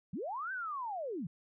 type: linear two-way sweep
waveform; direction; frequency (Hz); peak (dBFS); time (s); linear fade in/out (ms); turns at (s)
sine; up then down; 140 to 1578 to 140; -36; 0.13-1.27; 5; 0.52
effects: none